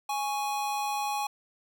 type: tone pair together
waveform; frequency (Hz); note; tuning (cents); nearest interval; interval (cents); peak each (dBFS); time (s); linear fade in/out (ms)
square; 830.6 / 1108.7; G#5 / C#6; 0 / 0; perfect fourth; 500; -30 / -37; 0.09-1.27; 5
effects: none